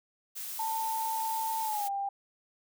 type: noise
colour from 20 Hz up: blue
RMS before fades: -39 dBFS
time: 0.35-1.89 s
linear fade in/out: 20 ms
type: tone with pitch glide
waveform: sine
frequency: 892 to 794.7 Hz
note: A5 to G5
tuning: +23 to +23 cents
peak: -30 dBFS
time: 0.59-2.09 s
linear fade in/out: 5 ms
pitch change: -200 cents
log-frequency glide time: 1.62-1.89 s
effects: none